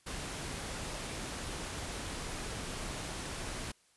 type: noise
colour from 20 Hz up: pink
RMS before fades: -40 dBFS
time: 0.06-3.72 s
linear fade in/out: 10 ms
effects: white hiss -68 dBFS RMS until 3.96 s + resampled to 24000 Hz